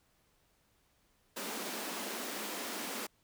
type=high-pass noise; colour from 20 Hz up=pink; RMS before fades=-40 dBFS; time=1.36-3.07 s; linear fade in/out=10 ms; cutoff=190 Hz; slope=96 dB/octave; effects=pink hiss -72 dBFS RMS until 3.23 s